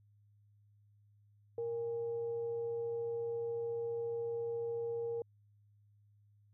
sine tone with frequency modulation, 466.2 Hz, A#4, in tune, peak -35 dBFS, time 1.58-5.22 s, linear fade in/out 2 ms, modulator 349 Hz, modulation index 0.21, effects added 103 Hz sine -64 dBFS peak until 6.53 s

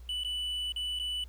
triangle tone with dropouts, 2974 Hz, F#7, 8 cents sharp, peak -30 dBFS, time 0.09-1.24 s, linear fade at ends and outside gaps 2 ms, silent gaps 0.236-0.247 / 0.722-0.761 / 0.99-0.997 s, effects added 60 Hz sine -45 dBFS peak until 1.28 s + pink hiss -64 dBFS RMS until 1.28 s

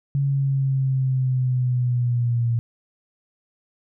sine linear sweep, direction down, 140 to 116.54 Hz, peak -18 dBFS, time 0.15-2.59 s, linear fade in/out 0 ms, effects none

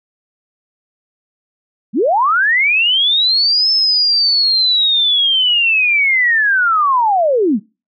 sine linear two-way sweep, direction up then down, 174.61 to 5280 to 174.61 Hz, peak -10 dBFS, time 1.93-7.6 s, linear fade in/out 50 ms, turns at 3.71 s, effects noise-tail reverb RT60 0.3 s tail -25 dB re dry

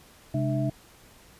sine tone cluster, 131.8 / 206.2 / 300.8 / 655 Hz, C3 / G#3 / D4 / E5, +13 / -12 / +42 / -11 cents, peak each -26 / -33 / -30 / -32 dBFS, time 0.34-0.7 s, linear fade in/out 5 ms, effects pink hiss -54 dBFS RMS until 1.39 s + resampled to 32000 Hz

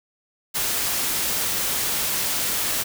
white noise, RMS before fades -24 dBFS, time 0.54-2.84 s, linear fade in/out 20 ms, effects none

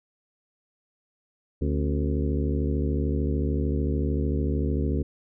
harmonic tone with a mistuned harmonic, 73.42 Hz, D2, in tune, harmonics 1 / 2 / 3 / 4 / 5 / 6 / 7, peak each -25 / -30 / -33 / -31 / -34 / -35 / -42 dBFS, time 1.61-5.03 s, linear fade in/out 10 ms, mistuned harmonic 4, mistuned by -110 cents, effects none

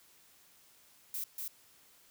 violet noise with echo, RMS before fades -38 dBFS, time 1.14-1.24 s, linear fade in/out 2 ms, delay 240 ms, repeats 1, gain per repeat -2 dB, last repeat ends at 1.48 s, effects white hiss -63 dBFS RMS until 2.1 s

